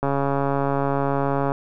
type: click train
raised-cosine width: 1 ms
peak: -9 dBFS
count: 208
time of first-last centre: 0.03-1.519 s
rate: 139 Hz
effects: none